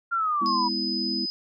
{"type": "exponential sweep", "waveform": "sine", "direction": "down", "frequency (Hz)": [1402, 959], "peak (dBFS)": -22, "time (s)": [0.11, 0.69], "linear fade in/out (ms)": 20}
{"type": "chord", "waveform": "sine", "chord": "E major", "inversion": "first", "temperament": "just", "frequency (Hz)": [206, 247.2, 329.6], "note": ["G#3", "B3", "E4"], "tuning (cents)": [-14, 2, 0], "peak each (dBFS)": -32, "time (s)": [0.41, 1.26], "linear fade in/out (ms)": 10}
{"type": "tone", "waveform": "sine", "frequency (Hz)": 5010, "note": "D#8", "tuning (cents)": 11, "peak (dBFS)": -27, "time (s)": [0.46, 1.3], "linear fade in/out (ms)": 0}
{"effects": []}